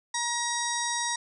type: harmonic tone with a mistuned harmonic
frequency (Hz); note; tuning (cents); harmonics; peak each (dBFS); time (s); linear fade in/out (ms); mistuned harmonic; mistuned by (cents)
948; A#5; +29; 1 / 2 / 4 / 5 / 6 / 7 / 8 / 9 / 10; -32 / -34 / -35 / -41 / -33 / -41 / -40 / -39 / -44; 0.14-1.16; 5; 8; +57
effects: none